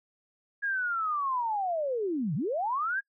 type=linear two-way sweep; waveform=sine; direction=down then up; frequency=1661.2 to 130.81 to 1661.2 Hz; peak=-27 dBFS; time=0.62-3.01 s; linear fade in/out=20 ms; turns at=2.35 s; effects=noise-tail reverb RT60 0.1 s tail -22 dB re dry